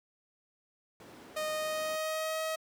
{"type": "noise", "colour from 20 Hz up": "brown", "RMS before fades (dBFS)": -42, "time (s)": [1, 1.96], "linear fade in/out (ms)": 2}
{"type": "tone with pitch glide", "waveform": "sawtooth", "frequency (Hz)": [618, 635.7], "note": ["D#5", "D#5"], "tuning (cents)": [-12, 37], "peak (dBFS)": -28, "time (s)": [1.36, 2.56], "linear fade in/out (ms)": 10, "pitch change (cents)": 49, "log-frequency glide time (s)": [1.51, 2.42]}
{"effects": ["high-pass 300 Hz 12 dB/octave"]}